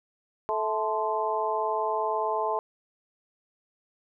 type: harmonic tone with a mistuned harmonic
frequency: 217.9 Hz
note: A3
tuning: 17 cents flat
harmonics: 2 / 3 / 4 / 5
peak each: -31 / -31 / -29 / -31 dBFS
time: 0.49-2.59 s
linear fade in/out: 0 ms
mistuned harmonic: 5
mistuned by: -80 cents
effects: none